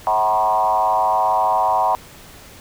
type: tone with frequency modulation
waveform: sine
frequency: 857 Hz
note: A5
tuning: 46 cents flat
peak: -14 dBFS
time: 0.07-1.95 s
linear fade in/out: 0 ms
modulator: 105 Hz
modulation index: 1.9
effects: pink hiss -42 dBFS RMS until 2.6 s